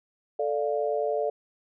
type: chord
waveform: sine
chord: D minor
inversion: second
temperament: equal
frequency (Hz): 440 / 587.3 / 698.5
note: A4 / D5 / F5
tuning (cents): 0 / 0 / 0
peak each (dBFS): -28 / -28 / -31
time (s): 0.39-1.3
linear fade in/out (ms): 5
effects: none